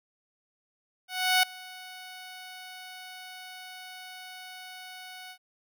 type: tone with ADSR envelope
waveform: 10% pulse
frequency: 740 Hz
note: F#5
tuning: in tune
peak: -11 dBFS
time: 1.08-5.38 s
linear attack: 350 ms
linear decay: 5 ms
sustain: -23 dB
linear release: 74 ms
effects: none